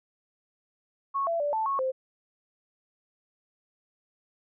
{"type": "tone with pitch steps", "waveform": "sine", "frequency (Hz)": [1102, 672, 583, 880, 1100, 522], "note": ["C#6", "E5", "D5", "A5", "C#6", "C5"], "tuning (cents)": [-11, 33, -13, 0, -14, -4], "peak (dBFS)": -25, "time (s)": [1.14, 1.92], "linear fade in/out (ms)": 20, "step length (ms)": 130, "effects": []}